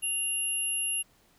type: tone pair together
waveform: sine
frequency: 2794 / 11176 Hz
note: F7 / F9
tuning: 0 / 0 cents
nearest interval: 2 octaves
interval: 2400 cents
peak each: -32 / -29 dBFS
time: 0.02-1.03 s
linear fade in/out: 20 ms
effects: pink hiss -64 dBFS RMS until 1.38 s